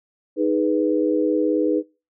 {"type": "chord", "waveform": "sine", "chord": "G# minor", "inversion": "second", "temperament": "equal", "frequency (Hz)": [311.1, 415.3, 493.9], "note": ["D#4", "G#4", "B4"], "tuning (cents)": [0, 0, 0], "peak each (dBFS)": [-20, -23, -22], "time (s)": [0.36, 1.83], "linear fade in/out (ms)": 50, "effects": ["noise-tail reverb RT60 0.3 s tail -23 dB re dry"]}